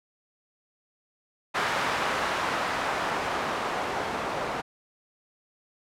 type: noise with low-pass filter sweep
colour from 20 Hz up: blue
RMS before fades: -29 dBFS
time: 1.54-4.62 s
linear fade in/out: 20 ms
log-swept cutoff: 1300 to 800 Hz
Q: 0.96
effects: none